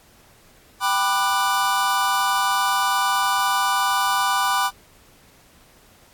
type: chord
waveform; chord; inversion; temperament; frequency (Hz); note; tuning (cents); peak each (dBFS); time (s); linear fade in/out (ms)
square; G major seventh; none; equal with one note detuned; 784 / 987.8 / 1190.4 / 1480; G5 / B5 / D6 / F#6; 0 / 0 / +23 / 0; -26 / -23 / -24 / -27; 0.8-4.71; 50
effects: pink hiss -53 dBFS RMS until 6.13 s + AAC 64 kbps